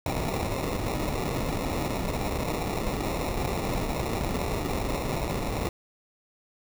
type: noise with sample-and-hold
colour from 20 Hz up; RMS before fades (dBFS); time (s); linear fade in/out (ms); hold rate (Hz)
pink; -29; 0.06-5.69; 2; 1575
effects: none